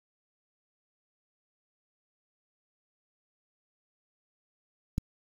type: click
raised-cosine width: 5 ms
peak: -15 dBFS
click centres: 4.981 s
effects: 7-bit